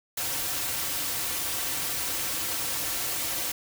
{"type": "noise with comb filter", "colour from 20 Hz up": "white", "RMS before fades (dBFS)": -30, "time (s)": [0.17, 3.52], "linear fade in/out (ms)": 5, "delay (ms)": 4.8, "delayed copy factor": -0.5, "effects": []}